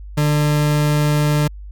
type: tone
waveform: 40% pulse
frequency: 148.9 Hz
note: D3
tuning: 24 cents sharp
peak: -13 dBFS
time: 0.17-1.48 s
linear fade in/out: 10 ms
effects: added 50 Hz sine -31 dBFS peak until 1.71 s